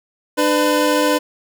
25% pulse tone pair together, 299.1 / 503 Hz, D4 / B4, +32 / +32 cents, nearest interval major sixth, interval 900 cents, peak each -13 dBFS, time 0.37-1.19 s, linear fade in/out 20 ms, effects none

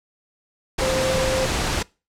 sine tone in noise, 523.3 Hz, C5, in tune, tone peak -21 dBFS, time 0.81-1.46 s, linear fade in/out 10 ms, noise pink, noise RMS -23 dBFS, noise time 0.78-1.83 s, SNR -1 dB, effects noise-tail reverb RT60 0.3 s tail -24 dB re dry + low-pass 8000 Hz 12 dB/octave

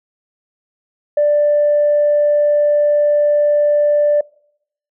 sine tone, 589 Hz, D5, 5 cents sharp, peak -9 dBFS, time 1.17-4.21 s, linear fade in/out 5 ms, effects noise-tail reverb RT60 0.7 s tail -25 dB re dry + tanh soft clip ceiling -6 dBFS

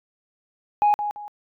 sine tone with echo, 830.6 Hz, G#5, in tune, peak -13 dBFS, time 0.82-0.94 s, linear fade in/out 0 ms, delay 170 ms, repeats 2, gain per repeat -10 dB, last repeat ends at 1.28 s, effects tanh soft clip ceiling -12 dBFS

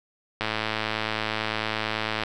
click train, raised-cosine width 0.3 ms, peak -10 dBFS, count 200, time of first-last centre 0.41-2.236 s, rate 109 Hz, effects none

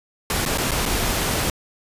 pink noise with dropouts, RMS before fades -22 dBFS, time 0.3-1.5 s, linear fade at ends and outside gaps 2 ms, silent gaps 0.453-0.46 / 0.576-0.582 / 0.71-0.716 / 0.855-0.86 s, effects resampled to 32000 Hz

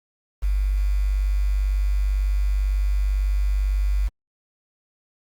sine tone with quantisation, 49 Hz, G1, in tune, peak -18 dBFS, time 0.42-4.09 s, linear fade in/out 20 ms, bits 7, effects Opus 48 kbps

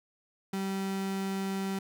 35% pulse tone, 193.6 Hz, G3, 21 cents flat, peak -29 dBFS, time 0.53-1.79 s, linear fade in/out 5 ms, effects none

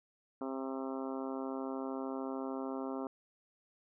harmonic tone, 133.2 Hz, C3, 31 cents sharp, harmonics 2 / 3 / 4 / 5 / 6 / 7 / 8 / 9 / 10, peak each -39 / -43 / -45 / -47 / -49 / -50 / -51 / -52 / -53 dBFS, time 0.41-3.07 s, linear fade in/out 2 ms, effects none

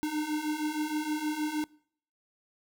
square beating tone pair, 300.2 / 306.6 Hz, D4 / D#4, +38 / -25 cents, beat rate 6.4 Hz, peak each -35 / -32 dBFS, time 0.03-1.64 s, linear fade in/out 0 ms, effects noise-tail reverb RT60 0.6 s tail -24 dB re dry

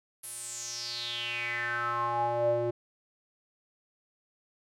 square tone with band-pass filter sweep, 118.9 Hz, A#2, 35 cents sharp, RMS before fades -32 dBFS, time 0.23-2.71 s, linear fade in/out 10 ms, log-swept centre 11000 to 440 Hz, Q 6.4, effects none

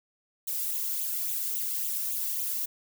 violet noise with flanger, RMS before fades -31 dBFS, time 0.47-2.66 s, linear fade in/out 10 ms, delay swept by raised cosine 0.28 to 1.48 ms, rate 3.6 Hz, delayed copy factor +0.85, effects none

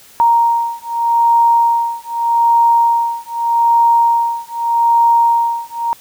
sine beating tone pair, 932.3 / 933.12 Hz, A#5 / A#5, 0 / +1 cents, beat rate 0.82 Hz, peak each -13 dBFS, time 0.2-5.93 s, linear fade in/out 0 ms, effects white hiss -43 dBFS RMS until 6 s

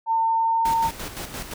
sine tone with pitch glide, 903 to 910.9 Hz, A5 to A#5, +45 to -40 cents, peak -18 dBFS, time 0.06-0.91 s, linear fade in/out 50 ms, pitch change +15 cents, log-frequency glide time 0.26-0.7 s
pink noise with tremolo, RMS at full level -32 dBFS, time 0.65-1.54 s, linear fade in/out 5 ms, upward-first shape square, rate 5.8 Hz, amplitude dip 55%
effects none

